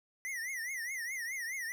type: tone with vibrato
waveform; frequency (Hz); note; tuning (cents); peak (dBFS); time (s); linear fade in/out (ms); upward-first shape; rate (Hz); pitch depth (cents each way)
square; 1975.5; B6; 0; -37; 0.25-1.72; 0; triangle; 4.8; 190
effects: none